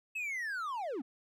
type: linear sweep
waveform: triangle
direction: down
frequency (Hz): 2637 to 225.8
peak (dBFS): -33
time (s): 0.15-1.02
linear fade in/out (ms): 10
effects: none